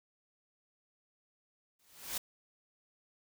white noise with exponential growth, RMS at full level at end -34 dBFS, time 1.79-2.18 s, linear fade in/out 5 ms, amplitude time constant 83 ms, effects none

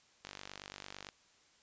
click train, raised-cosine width 0.2 ms, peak -27 dBFS, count 42, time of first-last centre 0.25-1.088 s, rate 48.9 Hz, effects white hiss -67 dBFS RMS until 1.62 s + resampled to 16000 Hz

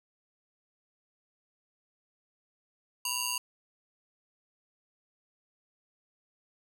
10% pulse ring-modulated tone, 1864.7 Hz, A#6, in tune, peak -18 dBFS, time 3.05-3.38 s, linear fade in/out 2 ms, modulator 871 Hz, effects none

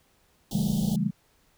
pink band-stop noise, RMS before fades -37 dBFS, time 0.51-0.96 s, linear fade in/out 2 ms, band 850 to 3000 Hz, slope 96 dB/octave
sine chord, A dominant seventh, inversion first, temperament just, 137.5 / 165 / 198 / 220 Hz, C#3 / E3 / G3 / A3, -14 / +2 / +18 / 0 cents, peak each -32 / -29 / -27 / -29 dBFS, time 0.52-1.11 s, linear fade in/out 20 ms
effects pink hiss -65 dBFS RMS until 1.57 s

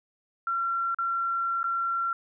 sine tone with dropouts, 1365 Hz, F6, 40 cents flat, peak -25 dBFS, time 0.47-2.13 s, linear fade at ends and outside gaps 2 ms, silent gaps 0.946-0.986 / 1.631-1.641 s, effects none

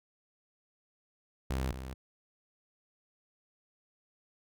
sawtooth tone pair in turn, 65.41 / 65.11 Hz, C2 / C2, 0 / -8 cents, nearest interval unison, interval 8 cents, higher first, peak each -27 / -36 dBFS, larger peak first, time 1.5-1.72 / 1.72-1.94 s, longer neither, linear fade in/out 5 ms, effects none

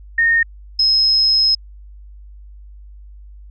sine tone pair in turn, 1840 / 5140 Hz, A#6 / E8, -23 / -45 cents, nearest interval octave + tritone, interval 1778 cents, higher second, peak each -11 dBFS, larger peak neither, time 0.18-0.43 / 0.79-1.55 s, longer second, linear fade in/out 5 ms, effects added 50 Hz sine -36 dBFS peak until 3.5 s

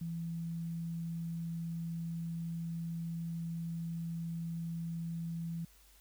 sine tone, 166.6 Hz, E3, 19 cents sharp, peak -36 dBFS, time 0.01-5.65 s, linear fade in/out 5 ms, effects added 50 Hz sine -63 dBFS peak until 6 s + white hiss -64 dBFS RMS until 6 s

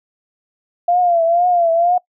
sine tone with vibrato, 690 Hz, F5, 21 cents flat, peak -11 dBFS, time 0.88-1.98 s, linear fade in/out 5 ms, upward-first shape triangle, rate 2.1 Hz, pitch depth 90 cents each way, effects noise-tail reverb RT60 0.1 s tail -22 dB re dry

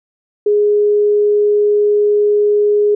sine tone, 415.3 Hz, G#4, in tune, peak -9 dBFS, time 0.46-2.95 s, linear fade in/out 5 ms, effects none

